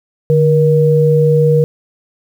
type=tone pair together; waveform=sine; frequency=150 / 475.7 Hz; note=D3 / A#4; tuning=+37 / +35 cents; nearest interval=octave + minor sixth; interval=1998 cents; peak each=-10 dBFS; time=0.3-1.64 s; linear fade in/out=0 ms; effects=7-bit